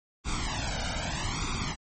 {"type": "noise with flanger", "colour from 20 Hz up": "pink", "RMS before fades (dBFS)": -31, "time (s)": [0.24, 1.76], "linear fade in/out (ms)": 50, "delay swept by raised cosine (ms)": [0.84, 1.35], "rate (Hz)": 0.8, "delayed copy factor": 0.8, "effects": ["MP3 32 kbps"]}